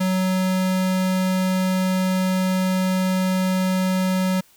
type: tone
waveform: square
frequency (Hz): 186.3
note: F#3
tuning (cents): +12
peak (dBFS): -19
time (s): 0-4.41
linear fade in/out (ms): 10
effects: white hiss -55 dBFS RMS until 4.56 s